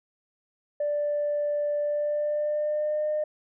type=tone with pitch glide; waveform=sine; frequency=587.3 to 607.3 Hz; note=D5 to D#5; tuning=0 to -42 cents; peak=-23 dBFS; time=0.8-3.24 s; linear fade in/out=5 ms; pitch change=+58 cents; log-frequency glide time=1.8-3.09 s; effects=tanh soft clip ceiling -20 dBFS